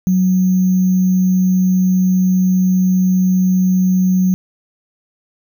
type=tone with sample-and-hold; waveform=sine; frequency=185 Hz; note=F#3; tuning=in tune; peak=-10 dBFS; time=0.07-4.34 s; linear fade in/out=0 ms; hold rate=6300 Hz; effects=none